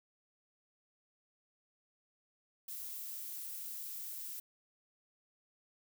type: noise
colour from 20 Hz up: violet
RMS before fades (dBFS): -44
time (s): 2.68-4.4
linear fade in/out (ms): 5
effects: none